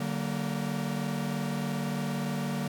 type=chord; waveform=45% pulse; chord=D augmented; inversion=none; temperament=equal with one note detuned; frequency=146.83 / 189.87 / 233.1 Hz; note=D3 / F#3 / A#3; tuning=0 / +45 / 0 cents; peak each=-34 dBFS; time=0-2.68 s; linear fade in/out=5 ms; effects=none